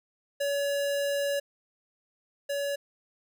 square tone pair in turn, 566 / 566 Hz, C#5 / C#5, +36 / +36 cents, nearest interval unison, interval 0 cents, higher neither, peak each -27 / -29 dBFS, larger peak first, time 0.4-1.4 / 2.49-2.76 s, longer first, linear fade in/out 10 ms, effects none

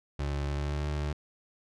30% pulse tone with pitch glide, 71.2 to 74.1 Hz, C#2 to D2, +47 to +16 cents, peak -27 dBFS, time 0.19-1.13 s, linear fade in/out 5 ms, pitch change +69 cents, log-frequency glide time 0.49-0.83 s, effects low-pass 6000 Hz 12 dB/octave

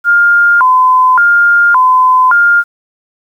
sine tone with vibrato, 1197 Hz, D6, 33 cents sharp, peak -4 dBFS, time 0.04-2.64 s, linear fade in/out 50 ms, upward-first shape square, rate 0.88 Hz, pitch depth 280 cents each way, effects 7-bit

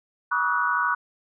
sine tone cluster, 966 / 1131 / 1233 / 1285 / 1475 Hz, B5 / C#6 / D#6 / E6 / F#6, -39 / +34 / -16 / -45 / -6 cents, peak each -28 / -26 / -31 / -32 / -24 dBFS, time 0.31-0.95 s, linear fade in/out 10 ms, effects none

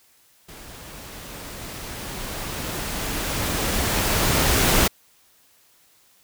pink noise with level ramp, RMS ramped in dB -42 to -17 dBFS, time 0.48-4.88 s, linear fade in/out 10 ms, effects white hiss -58 dBFS RMS until 6.23 s

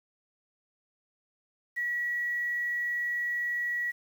sine tone with quantisation, 1927 Hz, B6, 43 cents flat, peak -28 dBFS, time 1.76-3.92 s, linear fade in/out 20 ms, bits 9, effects none

